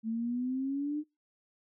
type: exponential sweep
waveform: sine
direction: up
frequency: 220 to 304.8 Hz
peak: -30 dBFS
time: 0.03-1.04 s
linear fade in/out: 50 ms
effects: noise-tail reverb RT60 0.2 s tail -24 dB re dry